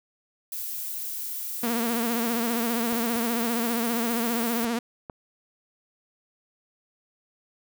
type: noise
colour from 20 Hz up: violet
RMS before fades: -33 dBFS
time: 0.52-4.65 s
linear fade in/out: 2 ms
type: tone with vibrato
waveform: sawtooth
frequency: 233.1 Hz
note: A#3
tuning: in tune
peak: -21 dBFS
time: 1.63-4.79 s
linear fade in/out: 5 ms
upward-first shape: triangle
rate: 15 Hz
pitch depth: 81 cents each way
type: clicks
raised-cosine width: 1 ms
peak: -23 dBFS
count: 4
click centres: 2.926 / 3.16 / 4.645 / 5.098 s
effects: none